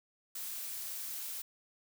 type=noise; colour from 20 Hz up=blue; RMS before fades=-41 dBFS; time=0.35-1.42 s; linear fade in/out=5 ms; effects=none